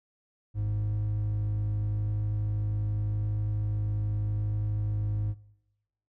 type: tone pair together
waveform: triangle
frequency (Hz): 52.61 / 104.8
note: G#1 / G#2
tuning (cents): +23 / +16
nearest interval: octave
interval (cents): 1193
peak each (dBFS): -32 / -25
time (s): 0.54-5.35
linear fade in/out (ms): 50
effects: noise-tail reverb RT60 1.0 s tail -23 dB re dry + tanh soft clip ceiling -18 dBFS

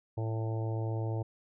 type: harmonic tone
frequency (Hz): 111.6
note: A2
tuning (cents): +25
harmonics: 1 / 3 / 4 / 5 / 6 / 7 / 8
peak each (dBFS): -31 / -41 / -43 / -45 / -47 / -48 / -49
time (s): 0.17-1.23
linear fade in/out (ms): 10
effects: none

